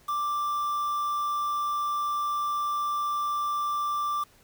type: tone with quantisation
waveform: triangle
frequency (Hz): 1176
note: D6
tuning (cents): +2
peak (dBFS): -24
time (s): 0.08-4.24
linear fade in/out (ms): 10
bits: 7
effects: pink hiss -59 dBFS RMS until 4.43 s